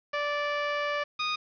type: tone pair in turn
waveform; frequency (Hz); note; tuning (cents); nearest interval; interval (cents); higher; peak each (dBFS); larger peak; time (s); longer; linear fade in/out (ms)
15% pulse; 584 / 1237.5; D5 / D#6; -10 / -10; octave + minor second; 1300; second; -21; neither; 0.13-1.04 / 1.19-1.36; first; 10
effects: resampled to 11025 Hz + 8-bit